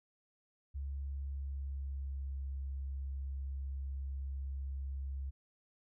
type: tone with pitch glide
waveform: sine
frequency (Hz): 69.3 to 67.91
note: C#2 to C#2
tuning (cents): 0 to -35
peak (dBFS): -37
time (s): 0.74-5.31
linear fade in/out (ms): 20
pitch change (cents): -35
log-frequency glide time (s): 1.01-2.4
effects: none